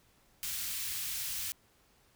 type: band-stop noise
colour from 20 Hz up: white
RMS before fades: -37 dBFS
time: 0.43-1.52 s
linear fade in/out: 0 ms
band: 110 to 2000 Hz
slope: 12 dB/octave
effects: pink hiss -67 dBFS RMS until 2.15 s